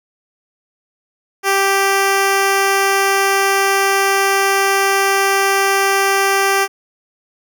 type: tone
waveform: 10% pulse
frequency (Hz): 392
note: G4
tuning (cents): 0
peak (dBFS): -4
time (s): 1.43-6.68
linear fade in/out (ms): 50
effects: none

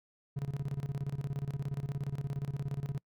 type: tone with tremolo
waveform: triangle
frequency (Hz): 139.7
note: C#3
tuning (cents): +14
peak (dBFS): -29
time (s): 0.36-2.99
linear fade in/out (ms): 10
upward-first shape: square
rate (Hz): 17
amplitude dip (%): 80
effects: noise-tail reverb RT60 0.1 s tail -26 dB re dry

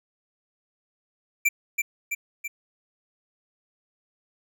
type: tone with echo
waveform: square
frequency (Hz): 2349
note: D7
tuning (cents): 0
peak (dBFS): -18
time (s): 1.45-1.49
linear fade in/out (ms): 10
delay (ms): 330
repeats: 3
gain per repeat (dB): -4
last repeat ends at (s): 2.48
effects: none

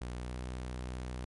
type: tone with pitch glide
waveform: sawtooth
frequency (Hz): 60.8 to 62.47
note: B1 to B1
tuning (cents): -26 to +20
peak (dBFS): -34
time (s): 0.01-1.25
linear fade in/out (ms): 5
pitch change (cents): +46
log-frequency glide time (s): 0.13-0.36
effects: MP3 48 kbps

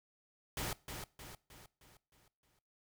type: noise with echo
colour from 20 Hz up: pink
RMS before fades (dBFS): -39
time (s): 0.57-0.73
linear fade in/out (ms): 2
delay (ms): 310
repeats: 6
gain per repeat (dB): -6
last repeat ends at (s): 2.59
effects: noise-tail reverb RT60 0.4 s tail -21 dB re dry

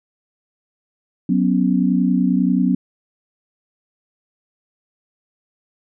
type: chord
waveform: sine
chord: F# suspended fourth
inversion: none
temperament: equal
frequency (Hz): 185 / 246.9 / 277.2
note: F#3 / B3 / C#4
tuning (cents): 0 / 0 / 0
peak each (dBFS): -17 / -18 / -20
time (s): 1.29-2.75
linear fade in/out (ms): 5
effects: none

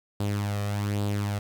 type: tone with flanger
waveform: sawtooth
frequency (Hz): 102.3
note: G#2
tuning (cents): -26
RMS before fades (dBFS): -28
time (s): 0.2-1.39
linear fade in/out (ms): 5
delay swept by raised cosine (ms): 0.24 to 1.64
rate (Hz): 1.2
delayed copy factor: +0.55
effects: 10-bit

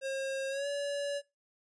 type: tone with pitch glide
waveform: square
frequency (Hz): 538 to 570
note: C5 to C#5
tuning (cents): +48 to +48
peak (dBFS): -33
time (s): 0.01-1.22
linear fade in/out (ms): 50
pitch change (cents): +100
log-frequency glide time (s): 0.49-0.67
effects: noise-tail reverb RT60 0.2 s tail -19 dB re dry + resampled to 22050 Hz

